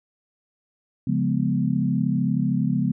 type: chord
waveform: sine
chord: C# dominant seventh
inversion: none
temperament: equal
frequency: 138.59 / 174.61 / 207.7 / 246.9 Hz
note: C#3 / E#3 / G#3 / B3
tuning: 0 / 0 / 0 / 0 cents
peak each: -25 dBFS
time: 1.07-2.92 s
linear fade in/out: 5 ms
effects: none